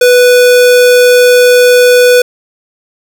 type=tone; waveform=square; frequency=493.9 Hz; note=B4; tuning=in tune; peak=-3 dBFS; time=0.01-2.22 s; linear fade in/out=5 ms; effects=none